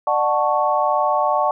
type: chord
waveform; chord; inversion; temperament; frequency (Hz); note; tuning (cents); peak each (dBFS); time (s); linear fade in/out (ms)
sine; D major seventh; none; equal with one note detuned; 597.6 / 740 / 880 / 1108.7; D5 / F#5 / A5 / C#6; +30 / 0 / 0 / 0; -21; 0.07-1.51; 2
effects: none